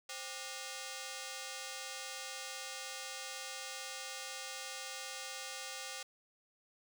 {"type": "ring-modulated tone", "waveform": "5% pulse", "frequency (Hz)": 659.3, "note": "E5", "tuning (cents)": 0, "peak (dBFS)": -28, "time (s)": [0.09, 6.03], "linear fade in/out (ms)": 5, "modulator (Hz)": 132, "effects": []}